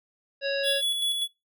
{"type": "harmonic tone", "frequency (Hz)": 554.4, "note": "C#5", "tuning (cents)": 0, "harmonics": [1, 3, 5, 7, 9], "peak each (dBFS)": [-27, -32, -34, -35, -37], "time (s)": [0.41, 0.82], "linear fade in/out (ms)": 50}
{"type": "tone with tremolo", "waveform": "square", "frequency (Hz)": 3400, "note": "G#7", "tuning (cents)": 40, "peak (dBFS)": -24, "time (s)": [0.63, 1.28], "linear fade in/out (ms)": 50, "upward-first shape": "square", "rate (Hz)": 5.1, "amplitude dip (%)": 35}
{"effects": ["noise-tail reverb RT60 0.2 s tail -22 dB re dry"]}